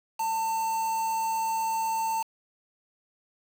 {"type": "tone with quantisation", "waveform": "triangle", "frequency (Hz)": 896, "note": "A5", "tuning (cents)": 31, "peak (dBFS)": -24, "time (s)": [0.19, 2.23], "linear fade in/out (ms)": 10, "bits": 6, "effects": []}